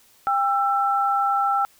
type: tone pair together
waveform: sine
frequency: 798 / 1335.9 Hz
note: G5 / E6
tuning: +31 / +23 cents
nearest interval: major sixth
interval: 892 cents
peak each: -21 dBFS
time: 0.27-1.65 s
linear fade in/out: 0 ms
effects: white hiss -56 dBFS RMS until 1.79 s